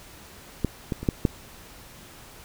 clicks, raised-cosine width 3 ms, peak -9 / -13 / -20 / -7 / -6 dBFS, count 5, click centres 0.647 / 0.922 / 1.03 / 1.088 / 1.252 s, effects pink hiss -47 dBFS RMS until 2.44 s

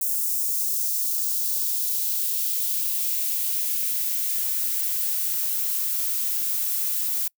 violet noise with high-pass filter sweep, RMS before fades -25 dBFS, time 0.01-7.28 s, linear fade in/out 5 ms, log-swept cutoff 7100 to 590 Hz, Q 1.2, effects noise-tail reverb RT60 0.1 s tail -26 dB re dry

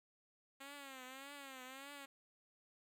5% pulse tone with vibrato, 270 Hz, C#4, 45 cents flat, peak -39 dBFS, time 0.6-2.06 s, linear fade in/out 10 ms, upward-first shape triangle, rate 1.7 Hz, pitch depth 120 cents each way, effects none

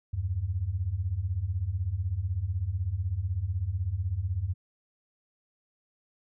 sine beating tone pair, 81 / 97 Hz, E2 / G2, -30 / -18 cents, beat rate 16 Hz, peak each -32 / -29 dBFS, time 0.13-4.54 s, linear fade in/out 10 ms, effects none

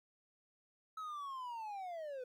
triangle linear sweep, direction down, 1300 to 490 Hz, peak -40 dBFS, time 0.97-2.24 s, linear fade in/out 5 ms, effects 13-bit

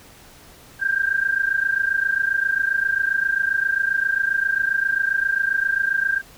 sine tone pair together, 1575.5 / 1603 Hz, G6 / G6, +8 / +38 cents, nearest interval unison, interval 30 cents, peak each -21 dBFS, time 0.79-6.22 s, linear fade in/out 50 ms, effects pink hiss -47 dBFS RMS until 6.37 s

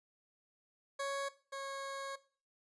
20% pulse tone pair in turn, 554.4 / 547.4 Hz, C#5 / C#5, 0 / -22 cents, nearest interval unison, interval 22 cents, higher first, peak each -31 / -36 dBFS, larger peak first, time 0.99-1.29 / 1.52-2.16 s, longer second, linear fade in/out 10 ms, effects noise-tail reverb RT60 0.4 s tail -17 dB re dry + resampled to 22050 Hz

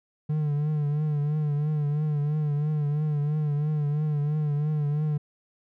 triangle tone with vibrato, 149.2 Hz, D3, 28 cents sharp, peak -21 dBFS, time 0.29-5.18 s, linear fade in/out 10 ms, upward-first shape triangle, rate 3 Hz, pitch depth 65 cents each way, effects none

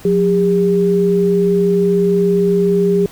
sine tone pair together, 179.65 / 402.7 Hz, F3 / G4, +49 / +47 cents, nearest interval octave + major second, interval 1398 cents, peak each -15 / -12 dBFS, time 0.05-3.06 s, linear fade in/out 2 ms, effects pink hiss -40 dBFS RMS until 3.11 s

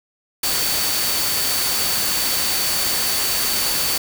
sine tone in noise, 4518 Hz, C#8, 32 cents sharp, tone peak -25 dBFS, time 0.43-3.98 s, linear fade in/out 5 ms, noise white, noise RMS -21 dBFS, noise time 0.43-3.98 s, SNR -7 dB, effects none

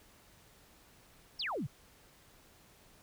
sine exponential sweep, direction down, 5600 to 108.3 Hz, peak -34 dBFS, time 1.39-1.67 s, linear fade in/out 10 ms, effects pink hiss -62 dBFS RMS until 3.02 s

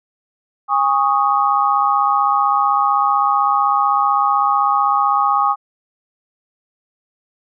sine chord, Ab suspended fourth, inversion none, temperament equal with one note detuned, 815.9 / 1108.7 / 1244.5 Hz, Ab5 / Db6 / Eb6, -31 / 0 / 0 cents, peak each -17 dBFS, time 0.68-5.56 s, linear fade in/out 50 ms, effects none

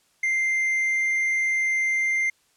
triangle tone with vibrato, 2093 Hz, C7, in tune, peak -19 dBFS, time 0.23-2.3 s, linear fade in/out 5 ms, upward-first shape triangle, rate 20 Hz, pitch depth 12 cents each way, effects white hiss -64 dBFS RMS until 2.56 s + low-pass 10000 Hz 12 dB/octave

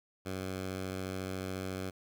10% pulse tone, 94.1 Hz, F#2, 30 cents sharp, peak -28 dBFS, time 0.25-1.91 s, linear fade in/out 20 ms, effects 10-bit

